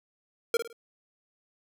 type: tone with echo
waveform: square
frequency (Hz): 462.9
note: A#4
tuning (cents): -12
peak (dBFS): -22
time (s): 0.54-0.57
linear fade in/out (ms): 2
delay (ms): 53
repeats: 3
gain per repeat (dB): -9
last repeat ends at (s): 0.729
effects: none